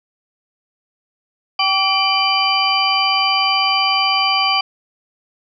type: tone cluster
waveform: sine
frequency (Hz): 778 / 1148 / 2372 / 3028 / 4740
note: G5 / D6 / D7 / F#7 / D8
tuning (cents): -13 / -40 / +17 / +39 / +15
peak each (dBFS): -20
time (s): 1.59-4.61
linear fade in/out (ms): 5
effects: none